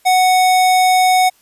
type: tone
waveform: square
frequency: 740 Hz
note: F#5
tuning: in tune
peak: -10 dBFS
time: 0.05-1.3 s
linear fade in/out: 20 ms
effects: white hiss -54 dBFS RMS until 1.41 s + resampled to 32000 Hz